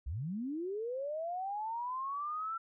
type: linear sweep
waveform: sine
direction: up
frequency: 55 to 1354 Hz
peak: -35 dBFS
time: 0.06-2.58 s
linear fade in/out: 10 ms
effects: none